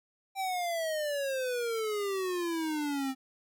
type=exponential sweep; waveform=square; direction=down; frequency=785 to 260.9 Hz; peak=-31 dBFS; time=0.35-3.15 s; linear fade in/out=50 ms; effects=none